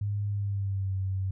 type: tone with pitch glide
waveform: sine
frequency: 102.3 to 95.45 Hz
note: G#2 to G2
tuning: -26 to -46 cents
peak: -27 dBFS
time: 0.01-1.31 s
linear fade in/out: 5 ms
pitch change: -120 cents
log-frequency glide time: 0.29-0.95 s
effects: none